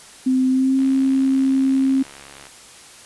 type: tone with pitch glide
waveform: sine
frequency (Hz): 258.9 to 267.1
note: C4 to C4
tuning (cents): -18 to +36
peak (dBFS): -14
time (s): 0.26-2.03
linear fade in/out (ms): 10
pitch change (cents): +54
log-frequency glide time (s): 0.49-0.78
type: click train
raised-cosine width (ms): 0.3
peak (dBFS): -24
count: 118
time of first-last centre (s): 0.79-2.469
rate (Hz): 69.7
effects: white hiss -43 dBFS RMS until 3.05 s + resampled to 24000 Hz